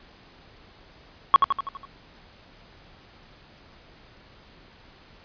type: tone with echo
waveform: triangle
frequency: 1107 Hz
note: C#6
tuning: 3 cents flat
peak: -7 dBFS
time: 1.34-1.36 s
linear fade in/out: 0 ms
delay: 82 ms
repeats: 6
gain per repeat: -5 dB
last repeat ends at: 1.852 s
effects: pink hiss -52 dBFS RMS until 5.24 s + resampled to 11025 Hz